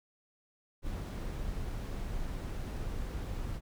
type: noise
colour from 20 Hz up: brown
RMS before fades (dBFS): -37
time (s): 0.82-3.61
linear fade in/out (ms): 50
effects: none